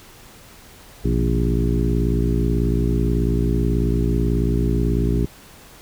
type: harmonic tone with a mistuned harmonic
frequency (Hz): 58.27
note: A#1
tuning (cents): 0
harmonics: 1 / 2 / 3 / 4 / 5 / 6 / 7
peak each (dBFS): -20 / -23 / -25 / -26 / -27 / -28 / -28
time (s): 1.04-5.26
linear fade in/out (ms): 10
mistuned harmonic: 2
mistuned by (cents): +110
effects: pink hiss -45 dBFS RMS until 5.81 s